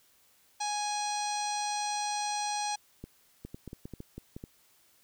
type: harmonic tone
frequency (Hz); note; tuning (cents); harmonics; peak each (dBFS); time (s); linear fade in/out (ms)
830.6; G#5; 0; 1 / 2 / 3 / 4 / 5 / 6 / 7 / 8 / 9 / 10; -32 / -46 / -43 / -45 / -40 / -48 / -39 / -50 / -50 / -45; 0.6-2.76; 10
type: clicks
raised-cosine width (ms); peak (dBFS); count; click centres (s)
3; -28; 11; 3.04 / 3.45 / 3.545 / 3.677 / 3.731 / 3.855 / 3.937 / 4.004 / 4.18 / 4.365 / 4.439
effects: white hiss -65 dBFS RMS until 5.03 s